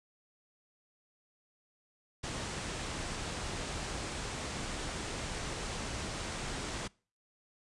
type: low-pass noise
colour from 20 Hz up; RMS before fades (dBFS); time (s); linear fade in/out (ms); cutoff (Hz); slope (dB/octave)
pink; -39; 2.23-6.88; 10; 9200; 48
effects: noise-tail reverb RT60 0.4 s tail -25 dB re dry + resampled to 24000 Hz